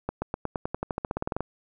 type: accelerating click train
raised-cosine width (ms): 1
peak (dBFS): -14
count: 18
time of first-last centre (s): 0.09-1.406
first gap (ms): 130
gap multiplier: 0.93
effects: none